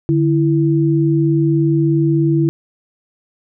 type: tone pair together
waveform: sine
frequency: 147.22 / 330.5 Hz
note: D3 / E4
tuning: +5 / +5 cents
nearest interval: octave + major second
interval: 1400 cents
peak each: -14 dBFS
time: 0.09-2.49 s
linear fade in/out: 0 ms
effects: none